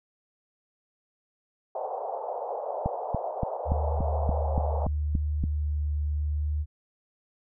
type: band-pass noise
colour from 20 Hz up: white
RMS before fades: -33 dBFS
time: 1.75-4.87 s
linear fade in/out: 5 ms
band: 480 to 850 Hz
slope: 48 dB/octave
type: click train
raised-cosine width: 5 ms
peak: -15 dBFS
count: 10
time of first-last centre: 2.86-5.439 s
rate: 3.49 Hz
type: tone with vibrato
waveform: sine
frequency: 74.6 Hz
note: D2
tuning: 28 cents sharp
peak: -25 dBFS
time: 3.65-6.66 s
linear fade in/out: 50 ms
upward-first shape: triangle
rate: 0.76 Hz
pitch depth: 11 cents each way
effects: none